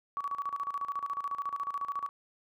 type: tone with tremolo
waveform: sine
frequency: 1131 Hz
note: C#6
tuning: 34 cents sharp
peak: -30 dBFS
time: 0.17-2.09 s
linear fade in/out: 0 ms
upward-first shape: square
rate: 14 Hz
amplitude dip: 75%
effects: none